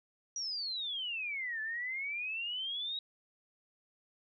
sine exponential two-way sweep, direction down then up, 5820 to 1730 to 3838 Hz, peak -35 dBFS, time 0.36-2.99 s, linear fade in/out 2 ms, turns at 1.61 s, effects none

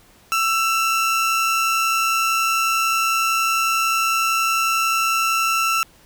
30% pulse tone pair together, 1331 / 2793 Hz, E6 / F7, +16 / -1 cents, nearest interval octave + minor second, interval 1283 cents, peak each -15 / -25 dBFS, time 0.32-5.83 s, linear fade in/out 0 ms, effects pink hiss -52 dBFS RMS until 6.05 s

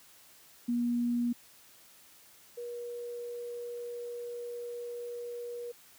sine tone pair in turn, 239.7 / 479.4 Hz, A#3 / A#4, +48 / +48 cents, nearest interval octave, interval 1200 cents, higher second, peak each -27 / -37 dBFS, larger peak first, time 0.68-1.33 / 2.57-5.72 s, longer second, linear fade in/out 10 ms, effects white hiss -58 dBFS RMS until 5.98 s + high-pass 60 Hz 12 dB/octave

